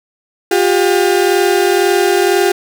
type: tone pair together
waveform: 35% pulse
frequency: 357.2 / 399.2 Hz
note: F4 / G4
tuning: +39 / +32 cents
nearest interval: major second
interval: 193 cents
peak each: -11 dBFS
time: 0.51-2.52 s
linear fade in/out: 5 ms
effects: none